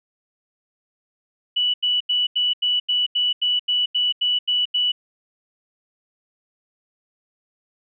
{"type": "tone bursts", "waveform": "sine", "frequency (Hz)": 2956, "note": "F#7", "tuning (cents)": -2, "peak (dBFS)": -17, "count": 13, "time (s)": [1.56, 4.92], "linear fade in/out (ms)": 10, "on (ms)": 180, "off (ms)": 85, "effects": []}